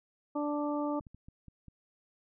harmonic tone, 293.7 Hz, D4, in tune, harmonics 1 / 2 / 3 / 4, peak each -32 / -36 / -39 / -41 dBFS, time 0.35-1 s, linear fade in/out 10 ms
clicks, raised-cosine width 5 ms, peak -38 dBFS, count 6, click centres 1.008 / 1.068 / 1.146 / 1.285 / 1.483 / 1.683 s
effects none

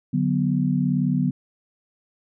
sine chord, B minor, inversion first, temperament equal, 146.83 / 185 / 246.9 Hz, D3 / F#3 / B3, 0 / 0 / 0 cents, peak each -23 dBFS, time 0.13-1.31 s, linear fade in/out 10 ms, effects none

